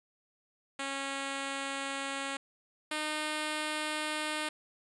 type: tone pair in turn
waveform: 5% pulse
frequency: 274.4 / 305.8 Hz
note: C#4 / D#4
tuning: -17 / -30 cents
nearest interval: major second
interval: 187 cents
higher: second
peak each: -23 / -21 dBFS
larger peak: second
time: 0.79-2.37 / 2.91-4.49 s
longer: neither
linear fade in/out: 5 ms
effects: resampled to 24000 Hz